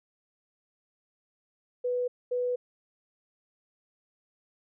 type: tone bursts at uneven times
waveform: sine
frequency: 493.9 Hz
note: B4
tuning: in tune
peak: -26 dBFS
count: 2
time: 1.84-2.08 / 2.31-2.56 s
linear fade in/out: 10 ms
effects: none